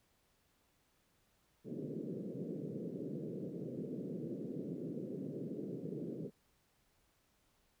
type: band-pass noise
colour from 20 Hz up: pink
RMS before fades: -43 dBFS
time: 1.64-6.31 s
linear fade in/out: 50 ms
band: 140 to 490 Hz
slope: 48 dB/octave
effects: pink hiss -75 dBFS RMS until 7.8 s